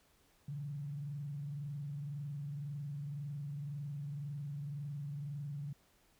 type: tone with frequency modulation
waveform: sine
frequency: 143.9 Hz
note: D3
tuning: 35 cents flat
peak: -39 dBFS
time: 0.48-5.73 s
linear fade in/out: 5 ms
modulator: 21.9 Hz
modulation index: 0.45
effects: pink hiss -70 dBFS RMS until 6.19 s